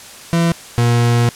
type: tone pair in turn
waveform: 40% pulse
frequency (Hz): 168.3 / 119.01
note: E3 / A#2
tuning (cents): +36 / +36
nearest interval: tritone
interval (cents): 600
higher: first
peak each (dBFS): -11 / -10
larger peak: second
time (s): 0.33-0.52 / 0.78-1.29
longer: second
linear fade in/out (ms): 0
effects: white hiss -36 dBFS RMS until 1.35 s + low-pass 10000 Hz 12 dB/octave